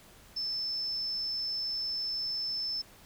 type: tone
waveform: sine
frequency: 5274 Hz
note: E8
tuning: in tune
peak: -31 dBFS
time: 0.36-2.82 s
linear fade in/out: 10 ms
effects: pink hiss -56 dBFS RMS until 3.05 s